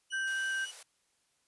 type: tone with vibrato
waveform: sawtooth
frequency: 2923 Hz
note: F#7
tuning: 22 cents flat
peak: -38 dBFS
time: 0.1-0.72 s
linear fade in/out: 20 ms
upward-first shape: square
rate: 3.6 Hz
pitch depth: 11 cents each way
type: tone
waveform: sine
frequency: 1565 Hz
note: G6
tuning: 3 cents flat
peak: -31 dBFS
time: 0.12-0.66 s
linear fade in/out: 20 ms
type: high-pass noise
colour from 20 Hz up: white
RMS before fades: -49 dBFS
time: 0.27-0.83 s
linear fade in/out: 5 ms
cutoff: 430 Hz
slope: 48 dB/octave
effects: white hiss -74 dBFS RMS until 1.47 s + resampled to 24000 Hz